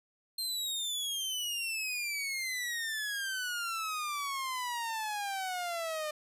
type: exponential sweep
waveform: sawtooth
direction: down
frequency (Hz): 4192 to 602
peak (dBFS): -30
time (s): 0.38-6.11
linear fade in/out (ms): 5
effects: resampled to 32000 Hz